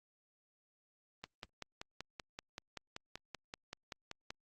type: click train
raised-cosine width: 0.2 ms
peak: -26 dBFS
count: 17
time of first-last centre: 1.24-4.305 s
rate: 5.22 Hz
effects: Opus 32 kbps